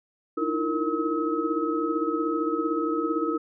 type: tone cluster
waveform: sine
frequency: 304.9 / 320.6 / 338.1 / 462.9 / 1282 Hz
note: D#4 / E4 / E4 / A#4 / E6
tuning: -35 / -48 / +44 / -12 / -49 cents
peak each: -30 dBFS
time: 0.37-3.38 s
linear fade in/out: 10 ms
effects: none